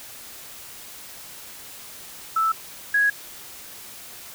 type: tone pair in turn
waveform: sine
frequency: 1318.5 / 1661.2 Hz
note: E6 / G#6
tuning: 0 / 0 cents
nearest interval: major third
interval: 400 cents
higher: second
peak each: -18 / -16 dBFS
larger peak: second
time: 2.36-2.52 / 2.94-3.1 s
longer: neither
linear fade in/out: 5 ms
effects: white hiss -41 dBFS RMS until 4.34 s